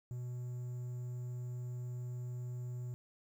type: tone with quantisation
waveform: triangle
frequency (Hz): 123.47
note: B2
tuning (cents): 0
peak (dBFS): -37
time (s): 0.11-2.94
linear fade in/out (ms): 0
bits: 11
effects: none